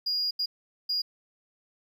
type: tone bursts at uneven times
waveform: triangle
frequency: 4860 Hz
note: D#8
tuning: 42 cents flat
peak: -23 dBFS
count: 3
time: 0.06-0.31 / 0.39-0.46 / 0.89-1.02 s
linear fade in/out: 10 ms
effects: tanh soft clip ceiling -22 dBFS